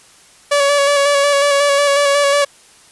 sawtooth tone with vibrato, 568 Hz, C#5, 42 cents sharp, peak -7 dBFS, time 0.51-2.45 s, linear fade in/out 10 ms, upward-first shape square, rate 5.5 Hz, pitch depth 23 cents each way, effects white hiss -46 dBFS RMS until 2.91 s + resampled to 24000 Hz

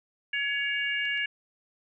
harmonic tone, 562 Hz, C#5, 24 cents sharp, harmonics 3 / 4 / 5, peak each -30 / -31 / -32 dBFS, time 0.33-1.26 s, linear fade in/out 5 ms
clicks, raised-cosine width 0.2 ms, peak -34 dBFS, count 2, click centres 1.054 / 1.176 s
effects none

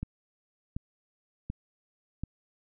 click train, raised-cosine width 5 ms, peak -21 dBFS, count 4, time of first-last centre 0.03-2.236 s, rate 1.36 Hz, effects none

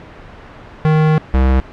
square tone pair in turn, 155.56 / 65.4 Hz, D#3 / C2, 0 / 0 cents, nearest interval octave + minor third, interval 1500 cents, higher first, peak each -10 dBFS, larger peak neither, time 0.85-1.18 / 1.34-1.6 s, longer first, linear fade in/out 0 ms, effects pink hiss -36 dBFS RMS until 1.72 s + low-pass 2000 Hz 12 dB/octave

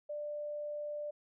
sine tone, 592 Hz, D5, 14 cents sharp, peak -37 dBFS, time 0.09-1.11 s, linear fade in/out 10 ms, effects none

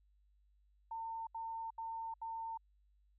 sine tone bursts, 905 Hz, A5, 48 cents sharp, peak -40 dBFS, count 4, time 0.91-2.575 s, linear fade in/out 5 ms, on 360 ms, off 75 ms, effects added 50 Hz sine -68 dBFS peak until 3.18 s

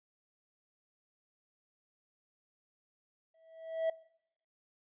triangle tone with exponential growth, 650 Hz, E5, 24 cents flat, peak -25 dBFS, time 3.34-3.9 s, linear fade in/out 5 ms, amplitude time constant 120 ms, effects noise-tail reverb RT60 0.7 s tail -21 dB re dry + resampled to 8000 Hz

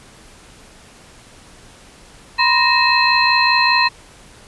sine tone cluster, 969 / 1034 / 1859 / 2594 / 4125 Hz, B5 / C6 / A#6 / E7 / C8, -33 / -21 / -5 / -28 / -25 cents, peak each -18 dBFS, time 2.38-3.89 s, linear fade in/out 20 ms, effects pink hiss -44 dBFS RMS until 4.47 s + resampled to 24000 Hz

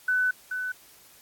sine tone pair in turn, 1500 / 1500 Hz, F#6 / F#6, +23 / +23 cents, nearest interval unison, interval 0 cents, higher neither, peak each -21 / -28 dBFS, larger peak first, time 0.08-0.31 / 0.51-0.72 s, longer first, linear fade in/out 5 ms, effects white hiss -54 dBFS RMS until 1.21 s + AAC 64 kbps

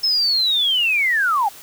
sine linear sweep, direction down, 5270 to 764 Hz, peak -15 dBFS, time 0.03-1.49 s, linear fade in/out 10 ms, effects white hiss -41 dBFS RMS until 1.62 s

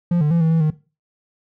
triangle tone with pitch steps, 173.7 / 149.4 / 168.8 / 161.4 / 163.4 / 154.3 Hz, F3 / D3 / E3 / E3 / E3 / D#3, -9 / +30 / +41 / -36 / -15 / -14 cents, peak -12 dBFS, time 0.11-0.704 s, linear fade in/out 5 ms, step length 99 ms, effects noise-tail reverb RT60 0.3 s tail -17 dB re dry

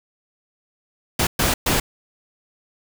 pink noise bursts at uneven times, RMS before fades -19 dBFS, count 3, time 1.19-1.27 / 1.39-1.54 / 1.66-1.8 s, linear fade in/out 5 ms, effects none

